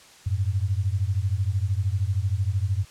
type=beating tone pair; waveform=sine; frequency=91.6 / 104.6 Hz; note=F#2 / G#2; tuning=-17 / +13 cents; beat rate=13 Hz; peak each=-24 / -25 dBFS; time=0.26-2.85 s; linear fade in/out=10 ms; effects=white hiss -50 dBFS RMS until 2.9 s + low-pass 8000 Hz 12 dB/octave